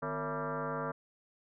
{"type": "tone with frequency modulation", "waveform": "sine", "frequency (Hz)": 358.5, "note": "F4", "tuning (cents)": 45, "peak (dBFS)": -33, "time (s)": [0.02, 0.92], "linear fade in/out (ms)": 10, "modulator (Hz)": 204, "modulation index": 5.3, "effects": []}